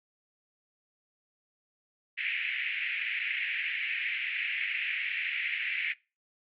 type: band-pass noise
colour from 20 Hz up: white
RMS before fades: -33 dBFS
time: 2.17-5.94 s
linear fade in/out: 20 ms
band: 1900 to 2600 Hz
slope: 48 dB/octave
effects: noise-tail reverb RT60 0.3 s tail -23 dB re dry